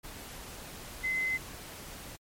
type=tone in noise; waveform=sine; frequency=2048 Hz; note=C7; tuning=38 cents flat; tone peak=-28 dBFS; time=1.03-1.38 s; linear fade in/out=20 ms; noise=pink; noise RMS=-45 dBFS; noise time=0.03-2.17 s; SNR=+14 dB; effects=MP3 64 kbps